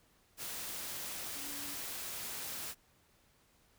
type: tone in noise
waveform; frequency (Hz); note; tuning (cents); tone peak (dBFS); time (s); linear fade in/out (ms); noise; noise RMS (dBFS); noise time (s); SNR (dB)
sine; 286.6; D4; -42; -51; 1.33-1.78; 50; white; -42; 0.37-2.75; -12
effects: pink hiss -69 dBFS RMS until 3.78 s